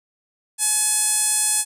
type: tone with band-pass filter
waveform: sawtooth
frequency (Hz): 851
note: G#5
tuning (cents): +42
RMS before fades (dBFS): -20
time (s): 0.58-1.65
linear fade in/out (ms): 50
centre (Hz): 9000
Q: 4.5
effects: none